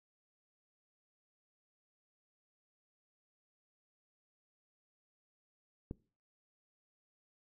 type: click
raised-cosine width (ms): 3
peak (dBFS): -27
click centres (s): 5.911
effects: noise-tail reverb RT60 0.4 s tail -22 dB re dry